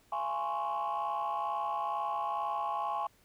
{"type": "chord", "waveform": "sine", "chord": "Db major seventh", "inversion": "first", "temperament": "equal with one note detuned", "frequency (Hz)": [681.3, 830.6, 1046.5, 1108.7], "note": ["F5", "Ab5", "C6", "Db6"], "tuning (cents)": [-43, 0, 0, 0], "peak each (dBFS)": [-38, -33, -37, -35], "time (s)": [0.12, 3.07], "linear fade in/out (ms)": 5, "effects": ["tanh soft clip ceiling -26 dBFS", "pink hiss -66 dBFS RMS until 3.24 s"]}